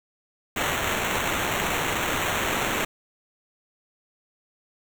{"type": "noise with sample-and-hold", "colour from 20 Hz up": "blue", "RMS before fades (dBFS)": -26, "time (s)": [0.56, 2.85], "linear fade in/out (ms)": 5, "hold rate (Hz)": 4900, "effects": []}